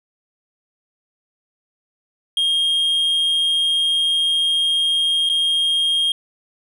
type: tone with dropouts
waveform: triangle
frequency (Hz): 3233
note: G#7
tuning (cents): -47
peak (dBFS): -14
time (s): 2.37-6.12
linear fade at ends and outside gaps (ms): 2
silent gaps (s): 5.291-5.297
effects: none